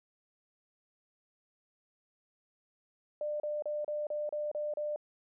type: tone bursts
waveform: sine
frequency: 597 Hz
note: D5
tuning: 28 cents sharp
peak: -32 dBFS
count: 8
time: 3.21-4.961 s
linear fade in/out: 2 ms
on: 190 ms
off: 33 ms
effects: none